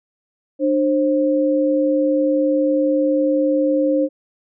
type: tone pair together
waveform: sine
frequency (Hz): 299 / 531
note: D4 / C5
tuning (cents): +31 / +25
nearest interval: minor seventh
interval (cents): 994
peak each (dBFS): -17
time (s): 0.59-4.09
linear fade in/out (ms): 50
effects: none